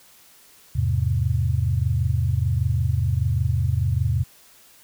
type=chord; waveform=sine; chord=E augmented; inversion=none; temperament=equal with one note detuned; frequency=82.41 / 103.83 / 128.94 Hz; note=E2 / G#2 / B#2; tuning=0 / 0 / -25 cents; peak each=-23 dBFS; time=0.75-4.24 s; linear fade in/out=10 ms; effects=white hiss -52 dBFS RMS until 4.83 s